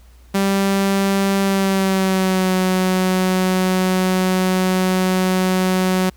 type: tone with pitch glide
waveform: sawtooth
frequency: 196 to 185.64 Hz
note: G3 to F#3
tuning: 0 to +6 cents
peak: -11 dBFS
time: 0.34-6.1 s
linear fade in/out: 10 ms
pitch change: -94 cents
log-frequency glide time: 1.41-2.53 s
effects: added 60 Hz sine -43 dBFS peak until 6.16 s + pink hiss -55 dBFS RMS until 6.16 s